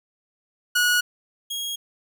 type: tone pair in turn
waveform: sawtooth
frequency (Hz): 1458 / 3284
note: F#6 / G#7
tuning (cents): -26 / -20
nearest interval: octave + major second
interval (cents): 1406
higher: second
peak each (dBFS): -14 / -24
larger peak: first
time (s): 0.75-1.01 / 1.5-1.76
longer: neither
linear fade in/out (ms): 10
effects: none